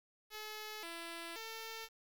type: tone with pitch steps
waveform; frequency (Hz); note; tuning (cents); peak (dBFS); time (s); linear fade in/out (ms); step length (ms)
5% pulse; 428.4 / 335.6 / 448.5; A4 / E4 / A4; -46 / +31 / +33; -33; 0.3-1.89; 50; 530
effects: 10-bit